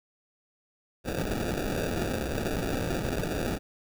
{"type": "noise with sample-and-hold", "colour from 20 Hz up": "white", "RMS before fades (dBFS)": -30, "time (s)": [1.04, 3.59], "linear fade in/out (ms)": 50, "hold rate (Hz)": 1050, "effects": []}